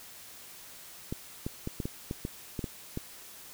clicks, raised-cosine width 3 ms, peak -20 dBFS, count 10, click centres 1.125 / 1.465 / 1.674 / 1.802 / 1.855 / 2.111 / 2.251 / 2.592 / 2.642 / 2.974 s, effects white hiss -49 dBFS RMS until 3.53 s

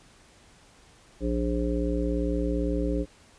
harmonic tone, 58.8 Hz, A#1, 16 cents sharp, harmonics 1 / 3 / 5 / 7 / 9, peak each -28 / -33 / -29 / -33 / -33 dBFS, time 1.2-3.06 s, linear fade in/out 50 ms, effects pink hiss -56 dBFS RMS until 3.38 s + resampled to 22050 Hz

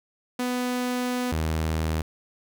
sawtooth tone pair in turn, 248.5 / 79.46 Hz, B3 / D#2, +11 / +37 cents, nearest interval octave + minor sixth, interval 1974 cents, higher first, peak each -21 / -20 dBFS, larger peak second, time 0.39-1.32 / 1.32-2.02 s, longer first, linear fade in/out 5 ms, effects none

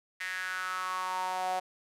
sawtooth tone with high-pass filter sweep, 185 Hz, F#3, in tune, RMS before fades -34 dBFS, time 0.2-1.6 s, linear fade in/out 10 ms, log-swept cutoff 1900 to 690 Hz, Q 5.8, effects low-pass 12000 Hz 12 dB/octave

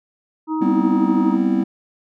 harmonic tone, 314.8 Hz, D#4, 20 cents sharp, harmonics 1 / 3 / 4, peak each -20 / -27 / -34 dBFS, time 0.47-1.38 s, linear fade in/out 50 ms
triangle chord, C major seventh, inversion second, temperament just, 196.22 / 245.3 / 261.6 / 327 Hz, G3 / B3 / C4 / E4, +2 / -12 / 0 / -14 cents, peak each -19 dBFS, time 0.61-1.64 s, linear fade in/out 10 ms
effects none

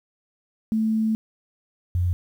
sine tone pair in turn, 220 / 88.76 Hz, A3 / F2, 0 / +29 cents, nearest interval octave + major third, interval 1571 cents, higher first, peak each -19 dBFS, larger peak neither, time 0.72-1.15 / 1.95-2.13 s, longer first, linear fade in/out 0 ms, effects 9-bit

